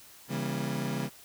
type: chord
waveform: 35% pulse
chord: C# diminished seventh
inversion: none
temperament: just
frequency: 138.59 / 166.31 / 199.57 / 239.5 Hz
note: C#3 / E3 / G3 / Bb3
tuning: 0 / +16 / +31 / +47 cents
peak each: -33 / -36 / -34 / -35 dBFS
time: 0.28-1.1 s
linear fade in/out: 50 ms
effects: white hiss -53 dBFS RMS until 1.24 s